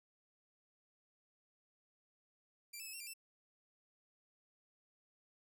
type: tone with pitch steps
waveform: 10% pulse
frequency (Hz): 2360 / 2623 / 2583 / 2726 / 2381 / 2667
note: D7 / E7 / E7 / F7 / D7 / E7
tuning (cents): +8 / -9 / -36 / -43 / +23 / +20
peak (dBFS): -38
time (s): 2.73-3.138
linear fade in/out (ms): 10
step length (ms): 68
effects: none